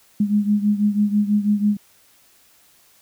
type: beating tone pair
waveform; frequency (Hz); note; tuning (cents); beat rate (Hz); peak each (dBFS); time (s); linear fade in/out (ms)
sine; 205.7 / 211.8; G#3 / G#3; -16 / +34; 6.1; -17 / -21; 0.2-1.77; 5
effects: white hiss -55 dBFS RMS until 3.01 s